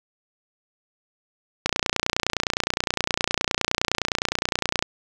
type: click train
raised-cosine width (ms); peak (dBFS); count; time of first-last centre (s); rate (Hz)
0.2; -3; 95; 1.66-4.825; 29.7
effects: none